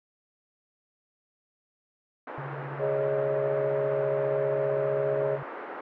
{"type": "band-pass noise", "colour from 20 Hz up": "pink", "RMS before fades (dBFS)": -39, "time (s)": [2.27, 5.81], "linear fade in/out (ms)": 5, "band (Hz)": [340, 1700], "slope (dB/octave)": 24}
{"type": "tone with tremolo", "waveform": "sine", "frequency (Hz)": 140, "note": "C#3", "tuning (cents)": 18, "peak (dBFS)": -34, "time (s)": [2.38, 5.43], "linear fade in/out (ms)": 0, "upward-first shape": "triangle", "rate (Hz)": 15, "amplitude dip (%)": 50}
{"type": "chord", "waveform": "sine", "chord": "Ab suspended fourth", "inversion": "none", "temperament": "just", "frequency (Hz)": [415.3, 553.7, 623], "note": ["Ab4", "Db5", "Eb5"], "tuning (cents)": [0, -2, 2], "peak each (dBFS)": -29, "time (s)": [2.78, 5.39], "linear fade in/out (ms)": 50}
{"effects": []}